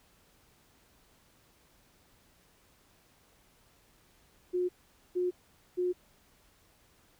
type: tone bursts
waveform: sine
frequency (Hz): 360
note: F#4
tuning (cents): -47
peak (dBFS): -27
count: 3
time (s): 4.53-5.93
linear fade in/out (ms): 20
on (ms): 160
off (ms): 460
effects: pink hiss -65 dBFS RMS until 7.19 s

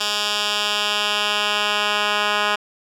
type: tone with band-pass filter sweep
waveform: 10% pulse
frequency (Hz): 207.7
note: G#3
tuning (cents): 0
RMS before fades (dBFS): -21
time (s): 0-2.56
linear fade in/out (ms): 10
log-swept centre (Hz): 4100 to 2100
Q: 1.4
effects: none

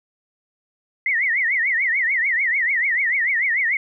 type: tone with vibrato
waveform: sine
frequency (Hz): 2009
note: B6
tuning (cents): +29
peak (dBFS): -17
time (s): 1.06-3.77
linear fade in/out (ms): 2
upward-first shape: triangle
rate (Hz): 6.8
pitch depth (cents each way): 220
effects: none

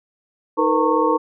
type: tone cluster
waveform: sine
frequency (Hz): 314.6 / 457.8 / 495.2 / 912 / 1098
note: D#4 / A#4 / B4 / A#5 / C#6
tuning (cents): +19 / -31 / +5 / -38 / -17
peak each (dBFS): -21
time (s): 0.57-1.18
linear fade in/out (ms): 20
effects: none

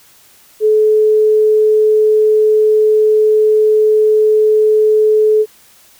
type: tone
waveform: sine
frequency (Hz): 430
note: A4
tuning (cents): -40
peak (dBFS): -7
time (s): 0.6-5.46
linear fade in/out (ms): 50
effects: white hiss -46 dBFS RMS until 5.99 s

